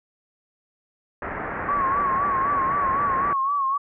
white low-pass noise, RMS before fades -30 dBFS, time 1.22-3.33 s, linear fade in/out 2 ms, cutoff 1900 Hz, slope 48 dB/octave
sine tone with vibrato, 1108.7 Hz, C#6, in tune, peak -20 dBFS, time 1.68-3.78 s, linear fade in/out 10 ms, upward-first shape sine, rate 3.9 Hz, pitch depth 74 cents each way
effects none

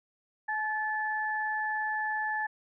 sine tone pair together, 857 / 1739.9 Hz, A5 / A6, -46 / -20 cents, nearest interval octave, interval 1226 cents, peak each -32 / -31 dBFS, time 0.48-2.47 s, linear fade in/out 10 ms, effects none

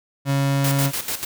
35% pulse tone, 138.59 Hz, C#3, in tune, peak -16 dBFS, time 0.25-0.92 s, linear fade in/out 50 ms
white noise with tremolo, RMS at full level -25 dBFS, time 0.64-1.25 s, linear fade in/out 5 ms, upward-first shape square, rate 6.8 Hz, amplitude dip 70%
effects none

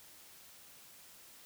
silence, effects white hiss -57 dBFS RMS until 1.45 s

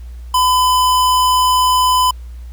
square tone, 1008 Hz, B5, 35 cents sharp, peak -11 dBFS, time 0.34-2.11 s, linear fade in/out 5 ms, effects added 60 Hz sine -28 dBFS peak until 2.52 s + pink hiss -52 dBFS RMS until 2.52 s

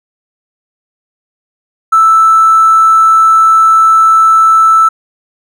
triangle tone with hard clipping, 1318.5 Hz, E6, in tune, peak -3 dBFS, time 1.92-4.89 s, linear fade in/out 10 ms, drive 3 dB, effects none

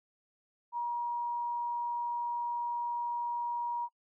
sine tone, 953 Hz, A#5, 38 cents sharp, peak -31 dBFS, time 0.72-3.89 s, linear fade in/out 50 ms, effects noise-tail reverb RT60 0.1 s tail -25 dB re dry

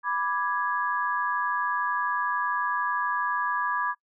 sine chord, G# diminished, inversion first, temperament equal, 987.8 / 1174.7 / 1661.2 Hz, B5 / D6 / G#6, 0 / 0 / 0 cents, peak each -29 dBFS, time 0.03-3.95 s, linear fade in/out 50 ms, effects noise-tail reverb RT60 0.1 s tail -23 dB re dry

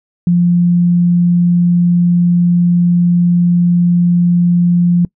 sine tone, 174.61 Hz, F3, in tune, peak -7 dBFS, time 0.27-5.05 s, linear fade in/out 2 ms, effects noise-tail reverb RT60 0.1 s tail -24 dB re dry

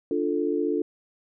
sine chord, D minor, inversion none, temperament equal, 293.7 / 349.2 / 440 Hz, D4 / F4 / A4, 0 / 0 / 0 cents, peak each -27 dBFS, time 0.11-0.82 s, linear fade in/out 2 ms, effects none

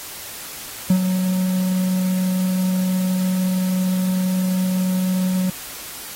triangle tone with ADSR envelope, 185 Hz, F#3, in tune, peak -8 dBFS, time 0.9-5.5 s, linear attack 3 ms, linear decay 85 ms, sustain -7 dB, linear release 4 ms, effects white hiss -34 dBFS RMS until 6.15 s + AAC 48 kbps

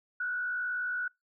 sine tone with frequency modulation, 1472 Hz, F#6, 9 cents flat, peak -30 dBFS, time 0.2-1.08 s, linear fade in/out 5 ms, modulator 58.5 Hz, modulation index 0.57, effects noise-tail reverb RT60 0.2 s tail -25 dB re dry

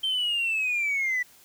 sine linear sweep, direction down, 3136 to 1951 Hz, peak -22 dBFS, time 0.03-1.23 s, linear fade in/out 10 ms, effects tanh soft clip ceiling -21 dBFS + white hiss -55 dBFS RMS until 1.44 s

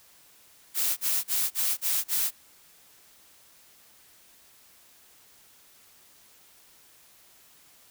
blue noise bursts, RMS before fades -26 dBFS, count 6, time 0.74-2.31 s, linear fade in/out 50 ms, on 230 ms, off 38 ms, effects white hiss -57 dBFS RMS until 7.9 s

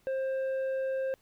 sine tone with tanh clipping, 530 Hz, C5, 22 cents sharp, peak -30 dBFS, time 0.07-1.14 s, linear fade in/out 0 ms, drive 6 dB, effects pink hiss -68 dBFS RMS until 1.21 s

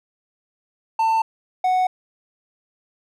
triangle tone pair in turn, 894 / 739.7 Hz, A5 / F#5, +27 / -1 cents, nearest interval minor third, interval 328 cents, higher first, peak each -14 dBFS, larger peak neither, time 0.99-1.22 / 1.64-1.87 s, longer neither, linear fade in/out 5 ms, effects none

